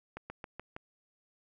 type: slowing click train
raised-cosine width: 0.5 ms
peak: -26 dBFS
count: 5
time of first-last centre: 0.17-0.765 s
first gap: 130 ms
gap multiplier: 1.09
effects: none